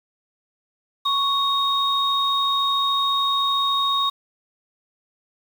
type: tone pair together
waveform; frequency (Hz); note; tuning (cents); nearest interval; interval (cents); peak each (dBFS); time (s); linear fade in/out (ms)
sine; 1108.7 / 3735; C#6 / A#7; 0 / +3; octave + major sixth; 2103; -21; 1.05-4.1; 10
effects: 7-bit